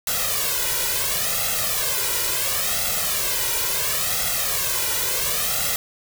white noise with flanger, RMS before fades -23 dBFS, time 0.07-5.76 s, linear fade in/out 2 ms, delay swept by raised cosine 1.5 to 2.07 ms, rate 0.72 Hz, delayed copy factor +0.95, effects none

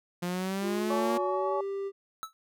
sawtooth exponential sweep, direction up, 174.61 to 236.4 Hz, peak -26 dBFS, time 0.22-1.18 s, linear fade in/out 10 ms
triangle tone with pitch glide, 357.4 to 394.3 Hz, F4 to G4, +40 to +10 cents, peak -29 dBFS, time 0.61-1.92 s, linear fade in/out 50 ms, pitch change +170 cents, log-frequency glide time 1.13-1.62 s
harmonic tone, 283.5 Hz, C#4, 39 cents sharp, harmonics 2 / 3 / 4, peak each -31 / -33 / -34 dBFS, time 0.9-1.61 s, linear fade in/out 5 ms
square tone with exponential decay, 1307 Hz, E6, 15 cents flat, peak -31 dBFS, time 2.23-2.33 s, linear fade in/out 0 ms, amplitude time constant 21 ms
effects none

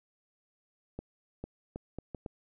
accelerating click train, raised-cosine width 2 ms, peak -25 dBFS, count 6, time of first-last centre 0.99-2.262 s, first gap 450 ms, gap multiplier 0.71, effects none

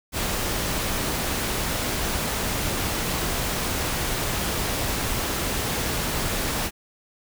pink noise, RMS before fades -26 dBFS, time 0.12-6.71 s, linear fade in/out 50 ms, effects none

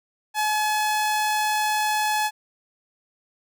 sawtooth tone, 852 Hz, G#5, 44 cents sharp, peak -17 dBFS, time 0.34-2.31 s, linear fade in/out 50 ms, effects none

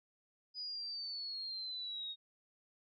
sine exponential sweep, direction down, 4978 to 3729 Hz, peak -40 dBFS, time 0.54-2.16 s, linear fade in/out 50 ms, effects none

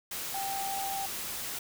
sine tone in noise, 784 Hz, G5, in tune, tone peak -33 dBFS, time 0.34-1.06 s, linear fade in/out 5 ms, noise white, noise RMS -37 dBFS, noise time 0.11-1.59 s, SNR +1 dB, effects none

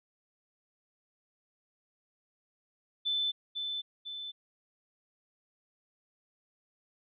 sine tone with echo, 3520 Hz, A7, in tune, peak -28 dBFS, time 3.05-3.32 s, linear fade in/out 20 ms, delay 500 ms, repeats 2, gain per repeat -5 dB, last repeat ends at 4.32 s, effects none

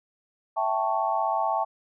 sine chord, A dominant seventh, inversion second, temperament equal, 659.3 / 784 / 880 / 1108.7 Hz, E5 / G5 / A5 / C#6, 0 / 0 / 0 / 0 cents, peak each -29 / -28 / -27 / -30 dBFS, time 0.56-1.65 s, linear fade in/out 20 ms, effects none

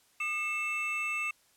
triangle tone cluster, 1213 / 2173 / 2649 Hz, D#6 / C#7 / E7, -44 / -35 / +8 cents, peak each -37 / -37 / -30 dBFS, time 0.2-1.31 s, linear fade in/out 5 ms, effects white hiss -66 dBFS RMS until 1.56 s + low-pass 12000 Hz 12 dB/octave

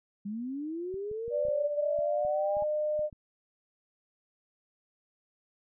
sine linear sweep, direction up, 196 to 830.6 Hz, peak -33 dBFS, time 0.25-2.64 s, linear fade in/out 10 ms
clicks, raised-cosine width 5 ms, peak -37 dBFS, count 11, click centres 0.942 / 1.114 / 1.28 / 1.452 / 1.485 / 1.989 / 2.25 / 2.569 / 2.623 / 2.993 / 3.128 s
sine tone with pitch glide, 587.3 to 605.2 Hz, D5 to D#5, 0 to -48 cents, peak -27 dBFS, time 1.3-3.1 s, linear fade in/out 50 ms, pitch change +52 cents, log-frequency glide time 1.9-2.61 s
effects none

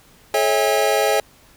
square tone cluster, 430 / 550 / 647 / 809 Hz, A4 / C#5 / E5 / G#5, -40 / -14 / -32 / -46 cents, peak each -22 dBFS, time 0.34-1.2 s, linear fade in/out 2 ms, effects pink hiss -51 dBFS RMS until 1.56 s

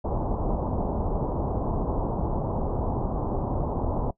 pink low-pass noise, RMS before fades -27 dBFS, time 0.04-4.11 s, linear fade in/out 10 ms, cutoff 990 Hz, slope 48 dB/octave, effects noise-tail reverb RT60 0.1 s tail -20 dB re dry

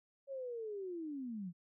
sine linear sweep, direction down, 557 to 164.81 Hz, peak -40 dBFS, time 0.27-1.53 s, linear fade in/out 50 ms, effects none

